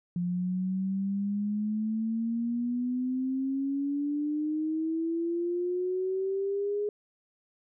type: exponential sweep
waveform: sine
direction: up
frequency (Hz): 174.61 to 417.1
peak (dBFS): -27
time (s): 0.16-6.89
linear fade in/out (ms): 2
effects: none